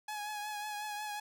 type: tone with vibrato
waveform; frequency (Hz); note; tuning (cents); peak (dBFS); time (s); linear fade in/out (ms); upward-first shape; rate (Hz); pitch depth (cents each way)
sawtooth; 839; G#5; +17; -34; 0.08-1.2; 5; triangle; 5.5; 36
effects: none